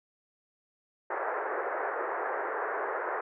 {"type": "band-pass noise", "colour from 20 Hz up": "pink", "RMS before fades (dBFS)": -33, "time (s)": [1.1, 3.21], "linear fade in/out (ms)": 5, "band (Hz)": [390, 1800], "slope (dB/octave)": 48, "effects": []}